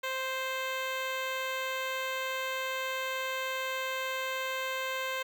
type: tone with notch filter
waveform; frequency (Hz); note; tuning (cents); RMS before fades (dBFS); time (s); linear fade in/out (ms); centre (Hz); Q
10% pulse; 523.3; C5; 0; -34; 0.03-5.23; 10; 9200; 1.2
effects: none